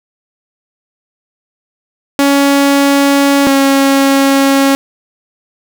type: tone pair in turn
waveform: sawtooth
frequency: 280 / 274.1 Hz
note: C#4 / C#4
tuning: +18 / -19 cents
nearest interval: unison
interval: 37 cents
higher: first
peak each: -3 dBFS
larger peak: neither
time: 2.19-3.47 / 3.47-4.75 s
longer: neither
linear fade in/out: 0 ms
effects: none